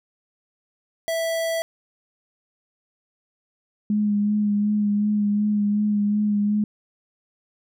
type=tone; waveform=square; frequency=658 Hz; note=E5; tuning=3 cents flat; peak=-23 dBFS; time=1.08-1.62 s; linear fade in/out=0 ms
type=tone with vibrato; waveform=sine; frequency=207.7 Hz; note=G#3; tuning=in tune; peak=-18 dBFS; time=3.9-6.64 s; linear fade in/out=2 ms; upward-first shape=sine; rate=2.7 Hz; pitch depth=23 cents each way
effects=none